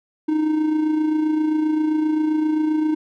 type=tone with amplitude modulation; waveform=triangle; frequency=309.4 Hz; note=D#4; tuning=10 cents flat; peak=-13 dBFS; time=0.28-2.95 s; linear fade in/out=10 ms; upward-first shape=sine; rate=27.6 Hz; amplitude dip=45%; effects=none